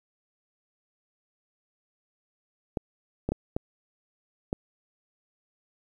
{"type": "clicks", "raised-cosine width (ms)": 2, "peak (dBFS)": -14, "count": 5, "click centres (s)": [2.772, 3.29, 3.32, 3.565, 4.529], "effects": ["9-bit"]}